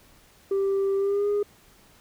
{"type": "tone with pitch glide", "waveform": "sine", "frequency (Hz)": [392, 410.8], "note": ["G4", "G#4"], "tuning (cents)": [0, -19], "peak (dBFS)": -19, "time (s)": [0.51, 1.43], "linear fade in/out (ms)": 5, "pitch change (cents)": 81, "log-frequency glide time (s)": [0.97, 1.28], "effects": ["tanh soft clip ceiling -20 dBFS", "pink hiss -56 dBFS RMS until 2 s"]}